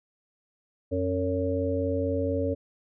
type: harmonic tone with a mistuned harmonic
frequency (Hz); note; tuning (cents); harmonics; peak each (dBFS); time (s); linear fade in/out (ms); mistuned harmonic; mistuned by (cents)
91.2; F#2; -24; 1 / 3 / 5 / 6; -30 / -30 / -30 / -30; 0.91-2.55; 20; 6; +41
effects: none